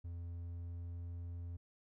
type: tone with pitch glide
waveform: triangle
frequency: 85.7 to 86.25 Hz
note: F2 to F2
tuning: -32 to -21 cents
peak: -40 dBFS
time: 0.04-1.57 s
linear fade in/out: 10 ms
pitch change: +11 cents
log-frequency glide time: 0.15-1.08 s
effects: none